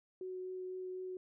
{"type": "tone with vibrato", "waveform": "sine", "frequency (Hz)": 370, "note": "F#4", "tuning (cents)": 0, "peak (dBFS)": -40, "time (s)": [0.21, 1.17], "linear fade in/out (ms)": 2, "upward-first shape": "triangle", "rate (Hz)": 4, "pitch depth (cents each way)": 9, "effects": []}